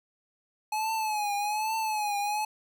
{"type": "tone with vibrato", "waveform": "square", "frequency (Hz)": 850, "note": "G#5", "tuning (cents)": 40, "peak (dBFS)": -28, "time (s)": [0.72, 2.45], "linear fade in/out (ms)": 5, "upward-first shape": "triangle", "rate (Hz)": 1.2, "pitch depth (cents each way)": 88, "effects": []}